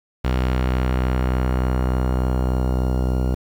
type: tone with low-pass filter sweep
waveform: sawtooth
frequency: 63.4 Hz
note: B1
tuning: 46 cents sharp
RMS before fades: -20 dBFS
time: 0.24-3.35 s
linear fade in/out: 10 ms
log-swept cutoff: 3500 to 600 Hz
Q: 0.84
effects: 7-bit